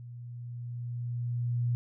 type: tone with level ramp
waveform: sine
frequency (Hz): 120.4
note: B2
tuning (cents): -44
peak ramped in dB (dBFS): -42 to -25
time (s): 0-1.75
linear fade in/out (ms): 0
effects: none